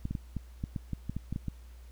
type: clicks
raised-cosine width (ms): 5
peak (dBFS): -21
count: 12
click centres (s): 0.054 / 0.11 / 0.152 / 0.367 / 0.639 / 0.762 / 0.933 / 1.096 / 1.166 / 1.326 / 1.361 / 1.483
effects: added 60 Hz sine -47 dBFS peak until 1.91 s + pink hiss -63 dBFS RMS until 1.91 s